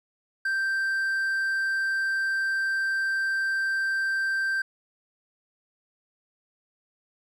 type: tone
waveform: triangle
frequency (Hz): 1568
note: G6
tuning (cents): 0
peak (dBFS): -22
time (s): 0.45-4.62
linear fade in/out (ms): 5
effects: none